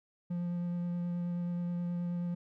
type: tone with vibrato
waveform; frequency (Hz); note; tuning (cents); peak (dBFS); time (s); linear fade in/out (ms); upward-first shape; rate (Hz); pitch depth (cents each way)
triangle; 174.61; F3; 0; -30; 0.3-2.35; 10; sine; 9.4; 10
effects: none